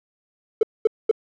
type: tone bursts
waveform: triangle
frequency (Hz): 440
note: A4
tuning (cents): 0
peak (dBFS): -8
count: 3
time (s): 0.61-1.113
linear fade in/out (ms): 5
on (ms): 21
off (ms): 220
effects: tanh soft clip ceiling -9 dBFS